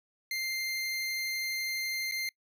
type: tone with dropouts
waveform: 25% pulse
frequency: 2096 Hz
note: C7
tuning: 2 cents sharp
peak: -28 dBFS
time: 0.31-2.29 s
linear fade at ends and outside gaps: 2 ms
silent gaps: 2.113-2.12 s
effects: noise-tail reverb RT60 0.1 s tail -23 dB re dry